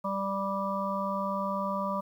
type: harmonic tone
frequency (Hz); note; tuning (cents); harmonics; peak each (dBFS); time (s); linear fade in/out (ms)
196; G3; 0; 1 / 3 / 5 / 6; -34 / -34 / -34 / -34; 0.04-2.01; 10
effects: 10-bit